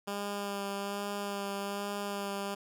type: tone with vibrato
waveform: 10% pulse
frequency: 201 Hz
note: G3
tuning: 44 cents sharp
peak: -26 dBFS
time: 0.07-2.55 s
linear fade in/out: 10 ms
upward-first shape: sine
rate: 1.2 Hz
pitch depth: 17 cents each way
effects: none